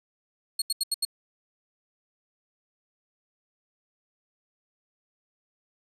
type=tone bursts; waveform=25% pulse; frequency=4320 Hz; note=C#8; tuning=45 cents flat; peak=-19 dBFS; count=5; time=0.59-1.051 s; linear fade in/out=5 ms; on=29 ms; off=79 ms; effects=none